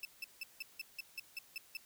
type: tone bursts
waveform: 30% pulse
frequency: 2637 Hz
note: E7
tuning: in tune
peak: -37 dBFS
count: 10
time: 0.03-1.77 s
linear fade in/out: 2 ms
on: 21 ms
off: 170 ms
effects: white hiss -63 dBFS RMS until 1.85 s